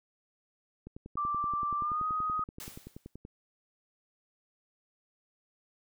click train, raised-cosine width 3 ms, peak -31 dBFS, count 26, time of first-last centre 0.87-3.251 s, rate 10.5 Hz
sine tone with pitch glide, 1175 to 1252.1 Hz, D6 to D#6, +1 to +11 cents, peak -29 dBFS, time 1.17-2.44 s, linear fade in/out 5 ms, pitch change +110 cents, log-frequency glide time 1.78-2.04 s
white noise with exponential decay, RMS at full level -42 dBFS, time 2.6-3.16 s, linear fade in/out 2 ms, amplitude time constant 120 ms
effects none

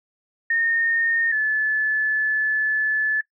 sine tone pair in turn, 1835 / 1732 Hz, A#6 / A6, -28 / -28 cents, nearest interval minor second, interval 100 cents, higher first, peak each -18 / -18 dBFS, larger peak neither, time 0.5-1.32 / 1.32-3.21 s, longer second, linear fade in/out 5 ms, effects noise-tail reverb RT60 0.1 s tail -21 dB re dry

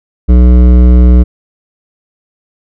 sine tone with hard clipping, 61.3 Hz, B1, 12 cents flat, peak -3 dBFS, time 0.28-1.24 s, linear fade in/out 20 ms, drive 13 dB, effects none

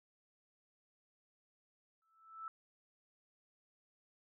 sine tone with exponential growth, 1318 Hz, E6, 1 cent flat, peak -40 dBFS, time 2.02-2.48 s, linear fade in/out 1 ms, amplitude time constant 99 ms, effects none

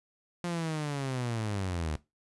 sawtooth linear sweep, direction down, 176.6 to 73.42 Hz, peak -27 dBFS, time 0.44-1.96 s, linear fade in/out 0 ms, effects noise-tail reverb RT60 0.2 s tail -17 dB re dry + resampled to 24000 Hz

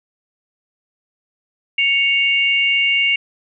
sine tone pair together, 2218 / 2794 Hz, C#7 / F7, 0 / 0 cents, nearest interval major third, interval 400 cents, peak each -16 dBFS, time 1.78-3.16 s, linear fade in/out 5 ms, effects none

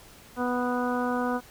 harmonic tone, 246.9 Hz, B3, in tune, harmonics 1 / 2 / 3 / 4 / 5 / 6, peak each -28 / -31 / -33 / -34 / -35 / -36 dBFS, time 0.36-1.41 s, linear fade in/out 50 ms, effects pink hiss -51 dBFS RMS until 1.5 s

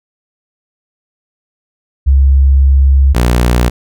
sine / sawtooth tone pair in turn, 68 / 60.21 Hz, C#2 / B1, -33 / -43 cents, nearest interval major second, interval 210 cents, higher first, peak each -4 dBFS, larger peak neither, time 2.06-3.14 / 3.14-3.7 s, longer first, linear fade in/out 20 ms, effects none

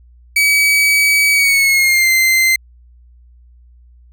40% pulse tone with pitch glide, 2278 to 2077 Hz, C#7 to C7, +47 to -13 cents, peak -9 dBFS, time 0.36-2.56 s, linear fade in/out 5 ms, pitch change -160 cents, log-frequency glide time 1.32-2.11 s, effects added 60 Hz sine -42 dBFS peak until 4.12 s

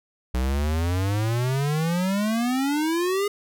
square exponential sweep, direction up, 61.1 to 415.3 Hz, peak -22 dBFS, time 0.34-3.28 s, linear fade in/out 5 ms, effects none

